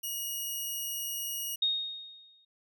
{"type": "tone", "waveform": "5% pulse", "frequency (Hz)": 2889, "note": "F#7", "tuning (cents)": -42, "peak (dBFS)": -25, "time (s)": [0.03, 1.56], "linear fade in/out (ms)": 10}
{"type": "tone with exponential decay", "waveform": "sine", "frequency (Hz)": 3720, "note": "A#7", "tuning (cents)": -4, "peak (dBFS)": -23, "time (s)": [1.62, 2.45], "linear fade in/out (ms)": 5, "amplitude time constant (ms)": 180}
{"effects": []}